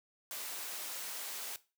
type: high-pass noise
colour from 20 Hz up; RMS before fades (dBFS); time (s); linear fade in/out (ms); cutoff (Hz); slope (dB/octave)
white; -42; 0.31-1.56; 0; 380; 12
effects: noise-tail reverb RT60 0.3 s tail -17 dB re dry